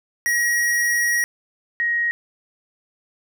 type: tone pair in turn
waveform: square / sine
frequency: 1899 / 1884.8 Hz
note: A#6 / A#6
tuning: +32 / +19 cents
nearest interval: unison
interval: 13 cents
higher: first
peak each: -18 dBFS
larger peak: neither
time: 0.26-1.24 / 1.8-2.11 s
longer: first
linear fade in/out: 0 ms
effects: none